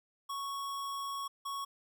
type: tone bursts at uneven times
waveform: square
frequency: 1108.7 Hz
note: C#6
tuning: in tune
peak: -37 dBFS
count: 2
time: 0.29-1.28 / 1.45-1.65 s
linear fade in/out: 10 ms
effects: none